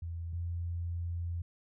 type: tone pair in turn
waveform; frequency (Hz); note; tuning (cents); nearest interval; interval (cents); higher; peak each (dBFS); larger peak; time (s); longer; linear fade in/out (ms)
sine; 84.1 / 85.72; E2 / F2; +35 / -32; unison; 33; second; -36 / -33; second; 0.02-0.33 / 0.33-1.42; second; 5
effects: none